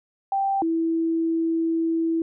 sine tone pair in turn, 784 / 328.3 Hz, G5 / E4, 0 / -7 cents, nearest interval octave + minor third, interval 1507 cents, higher first, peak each -20 / -20 dBFS, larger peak neither, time 0.32-0.62 / 0.62-2.22 s, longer second, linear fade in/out 2 ms, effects none

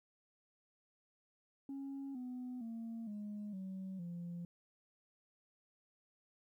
sine tone with pitch steps, 274.5 / 250.3 / 228.2 / 208 / 189.67 / 172.92 Hz, C#4 / B3 / A#3 / G#3 / F#3 / F3, -17 / +23 / -37 / +3 / +43 / -17 cents, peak -40 dBFS, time 1.69-4.45 s, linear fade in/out 2 ms, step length 460 ms, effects tanh soft clip ceiling -40 dBFS + 13-bit

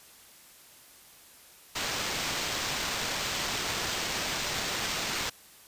white noise with sample-and-hold, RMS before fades -32 dBFS, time 1.75-5.3 s, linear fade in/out 10 ms, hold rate 11025 Hz, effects white hiss -54 dBFS RMS until 5.67 s + resampled to 32000 Hz

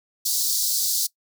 pink high-pass noise, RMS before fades -23 dBFS, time 0.25-1.07 s, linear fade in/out 10 ms, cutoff 4200 Hz, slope 48 dB/octave, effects noise-tail reverb RT60 0.1 s tail -21 dB re dry

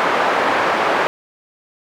pink band-pass noise, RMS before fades -17 dBFS, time 0-1.07 s, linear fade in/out 0 ms, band 540 to 1600 Hz, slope 12 dB/octave, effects none

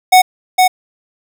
square tone with echo, 740 Hz, F#5, in tune, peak -4 dBFS, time 0.12-0.22 s, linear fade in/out 10 ms, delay 460 ms, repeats 1, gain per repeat -3 dB, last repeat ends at 0.68 s, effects none

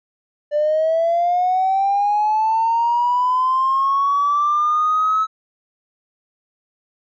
triangle linear sweep, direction up, 587.3 to 1300 Hz, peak -11 dBFS, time 0.51-5.27 s, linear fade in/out 50 ms, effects tanh soft clip ceiling -12 dBFS + resampled to 16000 Hz

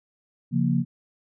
sine chord, Bb minor, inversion first, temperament equal, 138.59 / 174.61 / 233.1 Hz, Db3 / F3 / Bb3, 0 / 0 / 0 cents, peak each -24 dBFS, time 0.51-0.85 s, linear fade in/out 50 ms, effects none

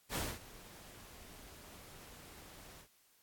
pink noise with ADSR envelope, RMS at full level -36 dBFS, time 0.09-2.88 s, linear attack 67 ms, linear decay 230 ms, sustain -19 dB, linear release 77 ms, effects white hiss -70 dBFS RMS until 3.22 s + AAC 64 kbps

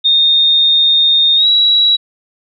sine tone with pitch glide, 3672 to 3890 Hz, A#7 to B7, -27 to -27 cents, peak -7 dBFS, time 0.04-1.97 s, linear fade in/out 20 ms, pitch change +100 cents, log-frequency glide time 1.36-1.47 s, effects none

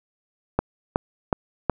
click train, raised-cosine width 1 ms, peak -5 dBFS, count 4, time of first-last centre 0.59-1.697 s, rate 2.71 Hz, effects none

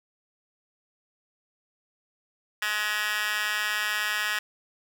10% pulse tone with high-pass filter, 210.8 Hz, G#3, 26 cents sharp, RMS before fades -28 dBFS, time 2.62-4.39 s, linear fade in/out 2 ms, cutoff 1900 Hz, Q 7.2, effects none

